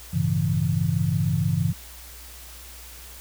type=chord; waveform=sine; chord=G diminished seventh; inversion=none; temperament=equal with one note detuned; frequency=98 / 113.68 / 138.59 / 164.81 Hz; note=G2 / Bb2 / Db3 / Fb3; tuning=0 / -43 / 0 / 0 cents; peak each=-26 / -29 / -25 / -24 dBFS; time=0.13-1.73 s; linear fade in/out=10 ms; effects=added 60 Hz sine -44 dBFS peak until 3.2 s + white hiss -44 dBFS RMS until 3.2 s

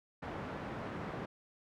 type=band-pass noise; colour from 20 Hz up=pink; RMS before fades=-42 dBFS; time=0.22-1.26 s; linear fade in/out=10 ms; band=100 to 1500 Hz; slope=12 dB/octave; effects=none

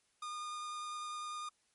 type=tone with vibrato; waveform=45% pulse; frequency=1217 Hz; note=D#6; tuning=39 cents flat; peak=-40 dBFS; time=0.22-1.49 s; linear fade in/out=5 ms; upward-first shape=triangle; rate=10 Hz; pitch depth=10 cents each way; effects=white hiss -75 dBFS RMS until 1.74 s + MP3 48 kbps

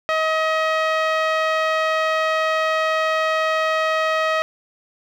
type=tone with low-pass filter; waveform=5% pulse; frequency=634 Hz; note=D#5; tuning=32 cents sharp; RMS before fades=-20 dBFS; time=0.09-4.42 s; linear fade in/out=0 ms; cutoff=1600 Hz; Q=0.78; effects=8-bit

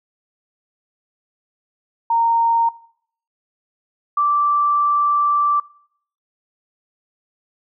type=tone pair in turn; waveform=sine; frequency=924 / 1169.1 Hz; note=A#5 / D6; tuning=-16 / -8 cents; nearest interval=major third; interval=408 cents; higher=second; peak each=-14 dBFS; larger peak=neither; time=2.1-2.69 / 4.17-5.6 s; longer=second; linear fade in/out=5 ms; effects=noise-tail reverb RT60 0.6 s tail -20 dB re dry

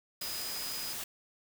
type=tone in noise; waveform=sine; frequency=4978 Hz; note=D#8; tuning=in tune; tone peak=-40 dBFS; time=0.21-0.93 s; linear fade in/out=5 ms; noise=white; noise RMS=-39 dBFS; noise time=0.21-1.04 s; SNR=-4 dB; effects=none

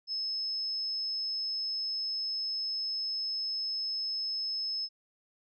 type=tone; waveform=sine; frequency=5200 Hz; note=E8; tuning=24 cents flat; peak=-31 dBFS; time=0.07-4.89 s; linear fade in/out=50 ms; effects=none

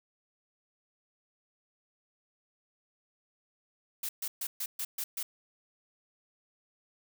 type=noise bursts; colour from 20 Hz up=blue; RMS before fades=-35 dBFS; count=7; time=4.03-5.23 s; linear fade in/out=5 ms; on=60 ms; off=130 ms; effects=none

